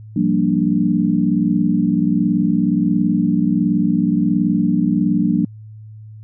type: chord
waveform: sine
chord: G minor seventh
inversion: third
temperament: equal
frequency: 174.61 / 196 / 233.1 / 293.7 Hz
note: F3 / G3 / Bb3 / D4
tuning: 0 / 0 / 0 / 0 cents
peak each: -19 dBFS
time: 0.16-5.45 s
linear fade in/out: 5 ms
effects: added 108 Hz sine -34 dBFS peak until 6.23 s